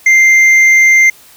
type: tone with hard clipping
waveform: sine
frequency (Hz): 2093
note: C7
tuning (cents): 0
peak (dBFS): -5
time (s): 0.06-1.1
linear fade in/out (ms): 5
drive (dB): 4
effects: white hiss -41 dBFS RMS until 1.36 s